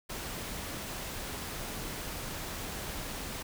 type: noise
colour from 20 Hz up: pink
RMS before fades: -39 dBFS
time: 0.09-3.43 s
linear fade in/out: 10 ms
effects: none